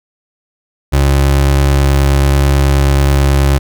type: tone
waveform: 30% pulse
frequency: 69.3 Hz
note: C#2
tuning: in tune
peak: -5 dBFS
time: 0.92-3.59 s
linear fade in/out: 20 ms
effects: none